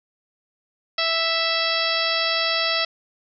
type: harmonic tone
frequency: 659.3 Hz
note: E5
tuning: in tune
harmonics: 1 / 2 / 3 / 4 / 5 / 6 / 7 / 8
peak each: -28 / -28 / -28 / -28 / -28 / -28 / -28 / -28 dBFS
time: 0.98-2.85 s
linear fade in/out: 5 ms
effects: none